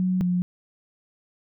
sine tone pair in turn, 184.1 / 178.86 Hz, F#3 / F3, -8 / +42 cents, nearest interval unison, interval 50 cents, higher first, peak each -20 dBFS, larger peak neither, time 0-0.21 / 0.21-0.42 s, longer neither, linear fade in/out 0 ms, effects none

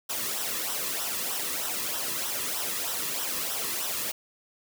white noise with flanger, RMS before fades -31 dBFS, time 0.09-4.12 s, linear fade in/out 10 ms, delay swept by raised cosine 0.43 to 1.36 ms, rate 3.2 Hz, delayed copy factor -0.65, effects none

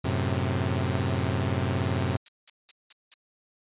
sawtooth chord, F# diminished, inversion none, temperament equal, 92.5 / 110 / 130.81 Hz, F#2 / A2 / C3, 0 / 0 / 0 cents, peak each -24 / -27 / -25 dBFS, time 0.04-2.17 s, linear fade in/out 10 ms
violet noise bursts, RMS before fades -33 dBFS, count 10, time 1.19-3.14 s, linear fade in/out 2 ms, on 24 ms, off 190 ms
effects resampled to 8000 Hz

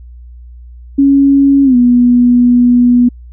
sine tone with pitch glide, 277.2 to 244.1 Hz, C#4 to B3, 0 to -20 cents, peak -4 dBFS, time 0.98-3.09 s, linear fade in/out 10 ms, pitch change -220 cents, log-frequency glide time 1.64-1.76 s, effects added 60 Hz sine -30 dBFS peak until 3.32 s

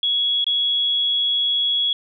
sine tone with dropouts, 3347 Hz, G#7, 13 cents sharp, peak -17 dBFS, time 0.03-1.93 s, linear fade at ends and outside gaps 2 ms, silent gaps 0.443-0.466 s, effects none

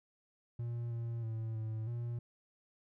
triangle tone with pitch steps, 118.4 / 116.6 / 112 / 110.2 / 118.8 Hz, A#2 / A#2 / A2 / A2 / A#2, +27 / +1 / +31 / +3 / +33 cents, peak -34 dBFS, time 0.59-2.19 s, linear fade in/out 5 ms, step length 320 ms, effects none

